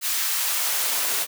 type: noise with high-pass filter sweep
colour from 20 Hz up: white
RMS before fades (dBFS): -24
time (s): 0.01-1.27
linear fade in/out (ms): 50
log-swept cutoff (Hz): 1500 to 330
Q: 0.73
effects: none